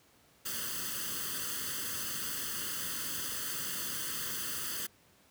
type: noise with comb filter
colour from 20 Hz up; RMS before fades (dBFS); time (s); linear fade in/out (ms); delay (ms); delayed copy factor
white; -37; 0.45-4.87; 10; 0.64; +0.85
effects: pink hiss -64 dBFS RMS until 5.3 s + high-pass 80 Hz 12 dB/octave